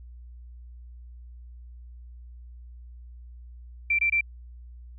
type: tone bursts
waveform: sine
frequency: 2349 Hz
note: D7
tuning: in tune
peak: -20 dBFS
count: 3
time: 3.9-4.21 s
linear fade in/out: 5 ms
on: 88 ms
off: 23 ms
effects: added 60 Hz sine -42 dBFS peak until 4.98 s